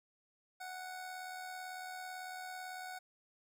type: tone with amplitude modulation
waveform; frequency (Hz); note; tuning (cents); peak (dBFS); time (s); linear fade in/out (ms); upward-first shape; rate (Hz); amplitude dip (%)
25% pulse; 740; F#5; 0; -38; 0.6-2.99; 10; sine; 78; 40
effects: none